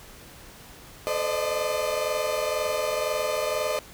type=tone cluster; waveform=35% pulse; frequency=439.2 / 515 / 602 / 624 Hz; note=A4 / C5 / D5 / D#5; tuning=-3 / -28 / +43 / +5 cents; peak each=-32 / -29 / -26 / -31 dBFS; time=1.07-3.79 s; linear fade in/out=0 ms; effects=pink hiss -47 dBFS RMS until 3.93 s